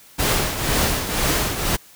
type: noise with tremolo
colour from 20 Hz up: pink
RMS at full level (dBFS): -18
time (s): 0.18-1.77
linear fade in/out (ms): 20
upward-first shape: triangle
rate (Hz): 2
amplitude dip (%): 65
effects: white hiss -48 dBFS RMS until 1.95 s